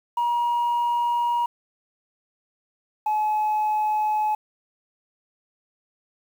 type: tone pair in turn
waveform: sine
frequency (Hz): 953 / 853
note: A#5 / G#5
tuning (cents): +38 / +46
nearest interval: major second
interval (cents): 192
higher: first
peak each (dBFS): -18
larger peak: neither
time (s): 0.17-1.46 / 3.06-4.35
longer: neither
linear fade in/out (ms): 5
effects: tanh soft clip ceiling -18 dBFS + 8-bit